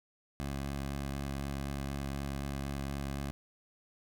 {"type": "tone with vibrato", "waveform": "15% pulse", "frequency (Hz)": 69.3, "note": "C#2", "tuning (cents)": 0, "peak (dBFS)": -29, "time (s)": [0.4, 3.31], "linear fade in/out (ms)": 0, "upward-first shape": "square", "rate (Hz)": 4, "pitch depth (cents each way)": 13, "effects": []}